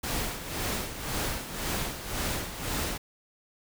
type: noise with tremolo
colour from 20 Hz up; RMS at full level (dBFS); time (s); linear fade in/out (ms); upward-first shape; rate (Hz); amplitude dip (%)
pink; -30; 0.03-2.98; 10; sine; 1.9; 65
effects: none